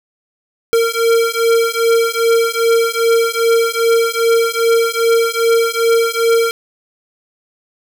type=beating tone pair; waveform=square; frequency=458.7 / 461.2 Hz; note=A#4 / A#4; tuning=-28 / -19 cents; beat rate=2.5 Hz; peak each=-15 dBFS; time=0.73-6.51 s; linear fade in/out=0 ms; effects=none